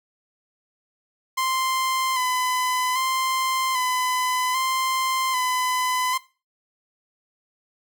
sawtooth tone with vibrato, 1027 Hz, C6, 33 cents flat, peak -18 dBFS, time 1.37-6.18 s, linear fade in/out 10 ms, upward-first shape square, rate 0.63 Hz, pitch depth 31 cents each way, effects noise-tail reverb RT60 0.3 s tail -17 dB re dry

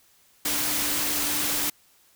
sine tone in noise, 294.9 Hz, D4, 7 cents sharp, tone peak -37 dBFS, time 0.45-1.7 s, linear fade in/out 5 ms, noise white, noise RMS -26 dBFS, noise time 0.45-1.7 s, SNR -14 dB, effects white hiss -60 dBFS RMS until 2.15 s

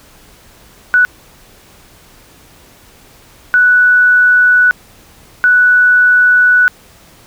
sine tone bursts at uneven times, 1480 Hz, F#6, in tune, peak -5 dBFS, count 3, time 0.94-1.05 / 3.54-4.71 / 5.44-6.68 s, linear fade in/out 0 ms, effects pink hiss -43 dBFS RMS until 7.26 s

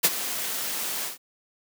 white noise with ADSR envelope, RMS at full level -17 dBFS, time 0.03-1.18 s, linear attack 19 ms, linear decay 40 ms, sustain -13 dB, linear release 140 ms, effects high-pass 200 Hz 12 dB/octave

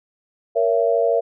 sine chord, A# diminished, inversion none, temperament just, 466.2 / 559.4 / 671.3 Hz, A#4 / C#5 / E5, 0 / +16 / +31 cents, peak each -19 / -21 / -19 dBFS, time 0.55-1.21 s, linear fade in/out 20 ms, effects none

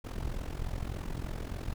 brown noise with amplitude modulation, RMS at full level -33 dBFS, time 0.04-1.74 s, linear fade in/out 10 ms, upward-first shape sine, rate 43.4 Hz, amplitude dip 80%, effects none

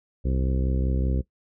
harmonic tone, 65.2 Hz, C2, 5 cents flat, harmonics 1 / 2 / 3 / 4 / 5 / 6 / 7 / 8, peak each -23 / -29 / -33 / -35 / -37 / -39 / -40 / -41 dBFS, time 0.24-1.22 s, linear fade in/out 20 ms, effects noise-tail reverb RT60 0.1 s tail -17 dB re dry

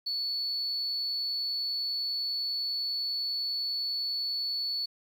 sine tone, 4435 Hz, C#8, in tune, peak -28 dBFS, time 0.06-4.86 s, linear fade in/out 10 ms, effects tanh soft clip ceiling -25 dBFS + 10-bit

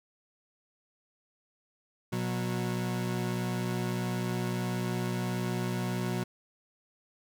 30% pulse tone pair together, 121.5 / 183.1 Hz, B2 / F#3, -28 / -18 cents, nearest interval perfect fifth, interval 710 cents, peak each -30 / -30 dBFS, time 2.12-6.24 s, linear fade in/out 10 ms, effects none

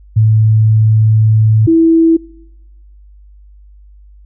sine tone pair in turn, 109.4 / 327.8 Hz, A2 / E4, -9 / -10 cents, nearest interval octave + perfect fifth, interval 1899 cents, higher second, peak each -5 dBFS, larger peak neither, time 0.16-1.67 / 1.67-2.17 s, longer first, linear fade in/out 10 ms, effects noise-tail reverb RT60 1.0 s tail -25 dB re dry + added 50 Hz sine -37 dBFS peak until 4.25 s

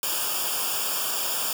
white noise with comb filter, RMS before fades -27 dBFS, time 0.03-1.53 s, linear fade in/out 2 ms, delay 0.49 ms, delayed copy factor -0.85, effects none

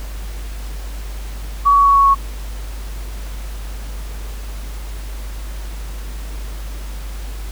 sine tone with pitch steps, 1131 / 1124.5 / 1118 / 1111.6 / 1105.2 Hz, C#6 / C#6 / C#6 / C#6 / C#6, +34 / +24 / +14 / +4 / -6 cents, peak -8 dBFS, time 1.65-2.15 s, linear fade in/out 20 ms, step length 100 ms, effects added 50 Hz sine -25 dBFS peak until 7.51 s + pink hiss -38 dBFS RMS until 7.51 s

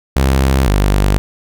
sawtooth tone pair in turn, 66.7 / 49.58 Hz, C2 / G1, +34 / +20 cents, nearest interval perfect fourth, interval 514 cents, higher first, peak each -6 dBFS, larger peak neither, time 0.16-0.67 / 0.67-1.18 s, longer neither, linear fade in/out 0 ms, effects none

